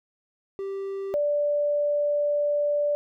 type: tone pair in turn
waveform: triangle / sine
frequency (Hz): 391.4 / 585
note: G4 / D5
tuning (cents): -3 / -7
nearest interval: perfect fifth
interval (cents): 696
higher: second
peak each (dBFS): -27 / -21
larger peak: second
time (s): 0.59-1.14 / 1.14-2.95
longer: second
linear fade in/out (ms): 0
effects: none